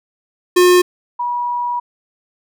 square / sine tone pair in turn, 359 / 967.9 Hz, F4 / B5, +48 / -35 cents, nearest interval octave + perfect fourth, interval 1717 cents, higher second, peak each -8 / -17 dBFS, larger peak first, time 0.56-0.82 / 1.19-1.8 s, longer second, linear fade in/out 10 ms, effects none

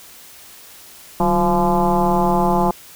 sine tone with frequency modulation, 523.3 Hz, C5, in tune, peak -13 dBFS, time 1.2-2.71 s, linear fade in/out 2 ms, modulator 168 Hz, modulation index 2.9, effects white hiss -42 dBFS RMS until 2.95 s

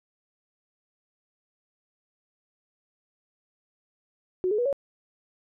sine tone with pitch steps, 368 / 422.7 / 485.6 / 557.8 Hz, F#4 / G#4 / B4 / C#5, -9 / +31 / -29 / +11 cents, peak -22 dBFS, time 4.44-4.728 s, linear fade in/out 0 ms, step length 72 ms, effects none

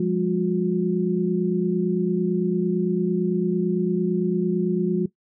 sine tone cluster, 176 / 204.9 / 360.1 Hz, F3 / G#3 / F#4, +14 / -23 / -47 cents, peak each -23 / -25 / -23 dBFS, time 0-5.06 s, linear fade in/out 5 ms, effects noise-tail reverb RT60 0.1 s tail -17 dB re dry

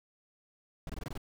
brown noise bursts, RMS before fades -38 dBFS, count 7, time 0.87-1.177 s, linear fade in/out 2 ms, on 25 ms, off 22 ms, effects none

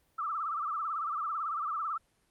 sine tone with vibrato, 1244.5 Hz, D#6, in tune, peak -31 dBFS, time 0.18-1.98 s, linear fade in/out 10 ms, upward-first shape sine, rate 18 Hz, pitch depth 130 cents each way, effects pink hiss -71 dBFS RMS until 2.3 s + Opus 32 kbps

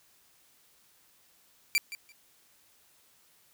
sawtooth tone with echo, 2349 Hz, D7, in tune, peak -19 dBFS, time 1.75-1.78 s, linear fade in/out 0 ms, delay 170 ms, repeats 2, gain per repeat -15 dB, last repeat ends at 2.12 s, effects white hiss -64 dBFS RMS until 3.53 s

